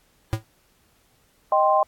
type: tone with exponential decay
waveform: square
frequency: 110.1 Hz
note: A2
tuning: 2 cents sharp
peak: -17 dBFS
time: 0.33-0.44 s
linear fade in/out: 0 ms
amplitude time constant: 22 ms
type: chord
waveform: sine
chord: C minor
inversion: first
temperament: equal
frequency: 622.3 / 784 / 1046.5 Hz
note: Eb5 / G5 / C6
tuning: 0 / 0 / 0 cents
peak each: -20 dBFS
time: 1.52-1.83 s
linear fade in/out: 2 ms
effects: pink hiss -62 dBFS RMS until 1.87 s + AAC 64 kbps